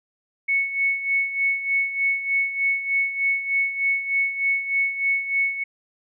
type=tone with tremolo; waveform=sine; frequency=2210 Hz; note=C#7; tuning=6 cents flat; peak=-17 dBFS; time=0.48-5.64 s; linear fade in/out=10 ms; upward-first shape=sine; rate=3.3 Hz; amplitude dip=70%; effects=none